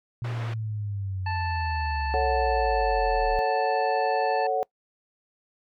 sine linear sweep, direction down, 120.2 to 34.87 Hz, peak -28 dBFS, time 0.22-3.39 s, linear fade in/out 0 ms
pink band-pass noise, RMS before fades -40 dBFS, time 0.24-0.54 s, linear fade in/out 5 ms, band 310 to 2500 Hz, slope 12 dB/octave
harmonic tone, 880 Hz, A5, in tune, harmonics 1 / 2 / 3 / 5, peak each -29 / -35 / -39 / -43 dBFS, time 1.26-4.47 s, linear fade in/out 5 ms
sine chord, F# minor, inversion first, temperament just, 444 / 555 / 740 Hz, A4 / C#5 / F#5, +16 / +2 / 0 cents, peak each -28 / -28 / -25 dBFS, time 2.14-4.63 s, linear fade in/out 0 ms
effects noise-tail reverb RT60 0.1 s tail -24 dB re dry

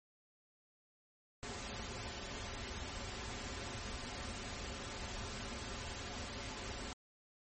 pink noise with comb filter, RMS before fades -44 dBFS, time 1.43-6.93 s, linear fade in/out 0 ms, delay 6.3 ms, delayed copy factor -0.65, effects MP3 32 kbps

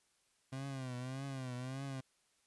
30% pulse tone with vibrato, 130.81 Hz, C3, in tune, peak -38 dBFS, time 0.52-2.01 s, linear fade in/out 10 ms, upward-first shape triangle, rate 1.7 Hz, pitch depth 110 cents each way, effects white hiss -75 dBFS RMS until 2.46 s + resampled to 24000 Hz

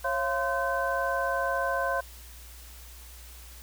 sine tone cluster, 545 / 687 / 1033 / 1533 Hz, C#5 / F5 / C6 / G6, -29 / -29 / -22 / -39 cents, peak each -31 dBFS, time 0.04-2.01 s, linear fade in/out 10 ms, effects added 60 Hz sine -46 dBFS peak until 3.62 s + white hiss -50 dBFS RMS until 3.62 s

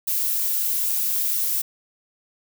violet noise, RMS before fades -23 dBFS, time 0.07-1.62 s, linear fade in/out 10 ms, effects none

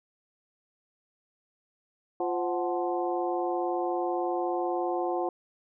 harmonic tone with a mistuned harmonic, 174.61 Hz, F3, in tune, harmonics 2 / 3 / 4 / 5 / 6, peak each -30 / -34 / -31 / -37 / -40 dBFS, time 2.2-5.29 s, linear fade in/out 2 ms, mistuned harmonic 4, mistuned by +88 cents, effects none

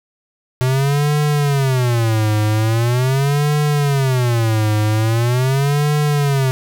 square tone with vibrato, 125.9 Hz, B2, 34 cents sharp, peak -14 dBFS, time 0.61-6.51 s, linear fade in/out 0 ms, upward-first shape sine, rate 0.42 Hz, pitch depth 290 cents each way, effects none

